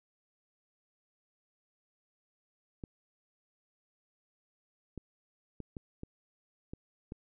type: clicks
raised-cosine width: 3 ms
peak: -28 dBFS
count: 7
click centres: 2.838 / 4.977 / 5.603 / 5.768 / 6.034 / 6.735 / 7.121 s
effects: none